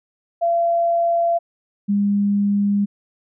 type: tone pair in turn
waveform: sine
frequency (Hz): 681 / 202.5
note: F5 / G#3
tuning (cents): -44 / -43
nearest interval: octave + major sixth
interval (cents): 2099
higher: first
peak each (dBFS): -15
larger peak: neither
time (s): 0.41-1.39 / 1.88-2.86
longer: neither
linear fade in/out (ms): 20
effects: none